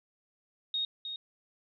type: tone with echo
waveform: sine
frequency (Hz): 3729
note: A#7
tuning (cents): 0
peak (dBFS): -29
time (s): 0.74-0.85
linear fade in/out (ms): 2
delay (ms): 310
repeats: 1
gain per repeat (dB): -7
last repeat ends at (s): 1.16
effects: none